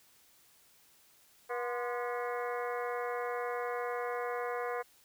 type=harmonic tone with a mistuned harmonic; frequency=242.1 Hz; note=B3; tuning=34 cents flat; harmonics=2 / 3 / 4 / 5 / 6 / 7 / 8 / 9; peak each=-36 / -40 / -42 / -44 / -46 / -47 / -48 / -49 dBFS; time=1.49-4.83 s; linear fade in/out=20 ms; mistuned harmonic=4; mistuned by=+120 cents; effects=white hiss -64 dBFS RMS until 5.04 s